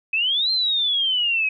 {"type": "exponential two-way sweep", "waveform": "sine", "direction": "up then down", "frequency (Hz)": [2520, 4186, 2520], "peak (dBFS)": -18, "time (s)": [0.13, 1.49], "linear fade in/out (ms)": 5, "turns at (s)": 0.51, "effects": []}